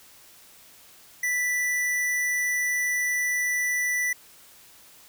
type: tone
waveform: square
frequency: 1975.5 Hz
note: B6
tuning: in tune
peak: -24 dBFS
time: 1.23-4.13 s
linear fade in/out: 5 ms
effects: white hiss -52 dBFS RMS until 5.08 s